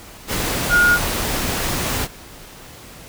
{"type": "tone in noise", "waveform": "sine", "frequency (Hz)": 1432, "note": "F6", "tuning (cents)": 43, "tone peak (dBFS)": -11, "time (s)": [0.69, 0.99], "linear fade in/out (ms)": 50, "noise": "pink", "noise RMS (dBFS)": -22, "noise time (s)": [0.27, 2.08], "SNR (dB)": 8, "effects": ["pink hiss -40 dBFS RMS until 3.08 s"]}